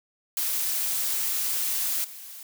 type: noise with level steps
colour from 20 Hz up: blue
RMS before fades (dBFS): -27 / -42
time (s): 0.37-2.43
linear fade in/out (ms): 2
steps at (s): 2.04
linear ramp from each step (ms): 5
effects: none